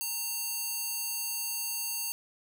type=tone with high-pass filter; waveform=square; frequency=915 Hz; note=A#5; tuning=32 cents flat; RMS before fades=-34 dBFS; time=0.01-2.12 s; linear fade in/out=0 ms; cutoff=6400 Hz; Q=0.5; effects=none